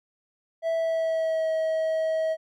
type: tone with pitch glide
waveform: triangle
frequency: 657 to 639.4 Hz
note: E5 to D#5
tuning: -6 to +47 cents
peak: -21 dBFS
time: 0.62-2.37 s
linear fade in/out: 50 ms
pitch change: -47 cents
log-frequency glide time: 0.74-1.51 s
effects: none